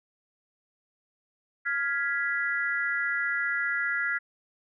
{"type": "tone cluster", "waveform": "sine", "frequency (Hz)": [1400, 1665, 1970], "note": ["F6", "G#6", "B6"], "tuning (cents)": [4, 4, -5], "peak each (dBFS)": -30, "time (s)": [1.65, 4.19], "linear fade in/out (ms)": 20, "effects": []}